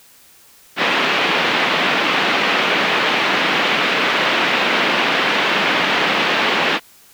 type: band-pass noise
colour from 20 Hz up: white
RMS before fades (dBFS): -17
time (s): 0.76-6.8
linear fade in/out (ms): 50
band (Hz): 180 to 3100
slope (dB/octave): 24
effects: white hiss -48 dBFS RMS until 7.13 s